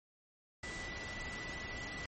sine tone in noise, 1975.5 Hz, B6, in tune, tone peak -44 dBFS, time 0.63-2.06 s, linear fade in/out 5 ms, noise pink, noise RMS -45 dBFS, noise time 0.63-2.06 s, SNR -2 dB, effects MP3 32 kbps

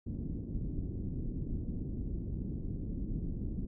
pink low-pass noise, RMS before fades -37 dBFS, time 0.06-3.67 s, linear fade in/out 10 ms, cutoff 300 Hz, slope 24 dB/octave, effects none

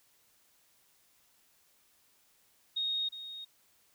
sine tone with echo, 3729 Hz, A#7, in tune, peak -30 dBFS, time 2.76-3.09 s, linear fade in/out 10 ms, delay 360 ms, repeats 1, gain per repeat -11 dB, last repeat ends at 3.45 s, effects white hiss -68 dBFS RMS until 3.94 s

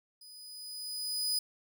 sawtooth tone with level ramp, 4978 Hz, D#8, in tune, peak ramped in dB -48 to -25 dBFS, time 0.21-1.39 s, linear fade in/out 5 ms, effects none

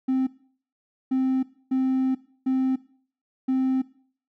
triangle tone bursts at uneven times, 261.6 Hz, C4, in tune, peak -17 dBFS, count 5, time 0.08-0.27 / 1.11-1.43 / 1.71-2.15 / 2.46-2.76 / 3.48-3.82 s, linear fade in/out 10 ms, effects noise-tail reverb RT60 0.5 s tail -20 dB re dry + tanh soft clip ceiling -14 dBFS

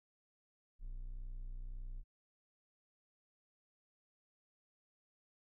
triangle tone, 30.89 Hz, B0, 1 cent sharp, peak -40 dBFS, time 0.79-2.04 s, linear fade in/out 50 ms, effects none

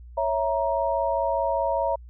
sine chord, A# diminished, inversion first, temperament equal with one note detuned, 554.4 / 659.3 / 941 Hz, C#5 / E5 / A#5, 0 / 0 / +16 cents, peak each -26 dBFS, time 0.17-1.96 s, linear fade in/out 10 ms, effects added 60 Hz sine -41 dBFS peak until 2.09 s

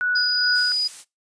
sine tone with tremolo, 1473 Hz, F#6, 8 cents flat, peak -18 dBFS, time 0.01-0.72 s, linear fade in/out 0 ms, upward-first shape sine, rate 2.4 Hz, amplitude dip 55%
sine tone, 4933 Hz, D#8, 16 cents flat, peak -19 dBFS, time 0.15-0.88 s, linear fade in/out 10 ms
blue noise, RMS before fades -36 dBFS, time 0.53-1.05 s, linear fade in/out 50 ms
effects noise-tail reverb RT60 0.2 s tail -21 dB re dry + resampled to 22050 Hz

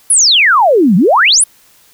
sine exponential two-way sweep, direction down then up, 11175 to 166.7 to 11175 Hz, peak -5 dBFS, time 0.1-1.44 s, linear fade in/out 5 ms, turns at 0.96 s, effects white hiss -47 dBFS RMS until 1.93 s

